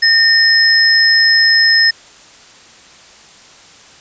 sine tone pair together, 1823 / 5156 Hz, A#6 / E8, -39 / -39 cents, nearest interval octave + tritone, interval 1800 cents, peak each -10 dBFS, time 0.02-1.91 s, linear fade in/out 10 ms, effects white hiss -41 dBFS RMS until 4 s + resampled to 16000 Hz

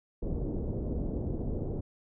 pink low-pass noise, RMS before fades -33 dBFS, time 0.22-1.81 s, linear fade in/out 10 ms, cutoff 490 Hz, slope 24 dB/octave, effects none

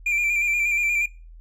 triangle tone with vibrato, 2379 Hz, D7, 22 cents sharp, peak -18 dBFS, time 0.06-1.06 s, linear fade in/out 5 ms, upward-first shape square, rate 8.4 Hz, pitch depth 31 cents each way, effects noise-tail reverb RT60 0.3 s tail -21 dB re dry + added 41 Hz sine -41 dBFS peak until 1.4 s

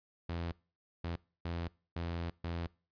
sawtooth tone bursts at uneven times, 84.9 Hz, F2, 48 cents flat, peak -32 dBFS, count 5, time 0.29-0.52 / 1.04-1.16 / 1.45-1.68 / 1.96-2.3 / 2.44-2.67 s, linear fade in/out 5 ms, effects noise-tail reverb RT60 0.4 s tail -24 dB re dry + resampled to 11025 Hz

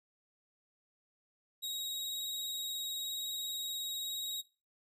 sawtooth tone with vibrato, 3800 Hz, A#7, 33 cents sharp, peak -34 dBFS, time 1.62-4.42 s, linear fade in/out 20 ms, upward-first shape triangle, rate 19 Hz, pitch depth 17 cents each way, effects noise-tail reverb RT60 0.3 s tail -19 dB re dry

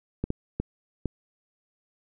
clicks, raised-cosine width 3 ms, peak -14 dBFS, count 4, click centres 0.24 / 0.304 / 0.6 / 1.057 s, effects none

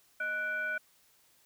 sine tone with frequency modulation, 1480 Hz, F#6, in tune, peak -31 dBFS, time 0.2-0.78 s, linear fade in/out 5 ms, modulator 859 Hz, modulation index 0.52, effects white hiss -66 dBFS RMS until 1.45 s

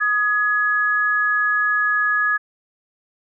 sine tone pair together, 1244.5 / 1687.7 Hz, D#6 / G#6, 0 / +27 cents, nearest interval perfect fourth, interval 527 cents, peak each -22 / -17 dBFS, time 0-2.38 s, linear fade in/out 20 ms, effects none

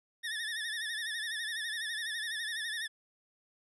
25% pulse tone with vibrato, 1791 Hz, A6, 30 cents sharp, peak -31 dBFS, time 0.23-2.88 s, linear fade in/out 20 ms, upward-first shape sine, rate 12 Hz, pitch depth 87 cents each way, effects resampled to 24000 Hz

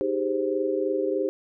sine chord, Ab major seventh, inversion second, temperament equal, 311.1 / 392 / 415.3 / 523.3 Hz, Eb4 / G4 / Ab4 / C5, 0 / 0 / 0 / 0 cents, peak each -30 / -26 / -32 / -28 dBFS, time 0.01-1.29 s, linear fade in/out 0 ms, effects none

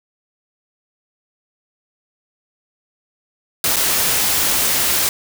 white noise with dropouts, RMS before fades -17 dBFS, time 3.64-5.09 s, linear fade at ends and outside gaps 1 ms, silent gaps 3.76-3.766 s, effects none

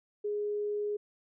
sine tone, 415.3 Hz, G#4, in tune, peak -30 dBFS, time 0.24-0.97 s, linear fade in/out 10 ms, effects none

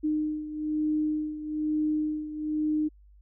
sine beating tone pair, 305.4 / 306.5 Hz, D#4 / D#4, -32 / -26 cents, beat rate 1.1 Hz, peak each -27 / -32 dBFS, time 0.03-2.89 s, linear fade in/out 20 ms, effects added 50 Hz sine -52 dBFS peak until 3.21 s

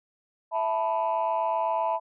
sine chord, E suspended fourth, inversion none, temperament equal, 659.3 / 880 / 987.8 Hz, E5 / A5 / B5, 0 / 0 / 0 cents, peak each -27 dBFS, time 0.51-2 s, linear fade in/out 50 ms, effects tanh soft clip ceiling -18 dBFS

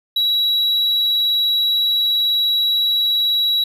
triangle tone, 3893 Hz, B7, 26 cents flat, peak -13 dBFS, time 0.16-3.64 s, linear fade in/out 5 ms, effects resampled to 32000 Hz

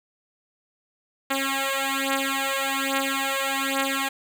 5% pulse beating tone pair, 271 / 272.2 Hz, C#4 / C#4, -39 / -31 cents, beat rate 1.2 Hz, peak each -15 dBFS, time 1.3-4.09 s, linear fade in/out 10 ms, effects none

